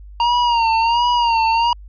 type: tone with vibrato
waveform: square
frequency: 934 Hz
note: A#5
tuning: 3 cents sharp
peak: -14 dBFS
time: 0.2-1.73 s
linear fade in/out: 2 ms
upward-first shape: sine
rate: 1.4 Hz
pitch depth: 69 cents each way
effects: added 50 Hz sine -35 dBFS peak until 1.88 s + resampled to 11025 Hz